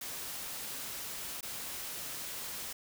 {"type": "noise with dropouts", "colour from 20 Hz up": "white", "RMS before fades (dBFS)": -41, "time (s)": [0.01, 2.73], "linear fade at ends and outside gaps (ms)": 5, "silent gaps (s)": [1.409, 1.428], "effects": []}